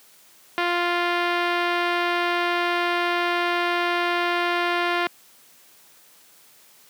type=tone with low-pass filter; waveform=5% pulse; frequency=349.2 Hz; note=F4; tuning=in tune; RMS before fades=-23 dBFS; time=0.58-5.07 s; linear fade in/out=0 ms; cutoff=2400 Hz; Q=0.58; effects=white hiss -53 dBFS RMS until 6.89 s + high-pass 150 Hz 12 dB/octave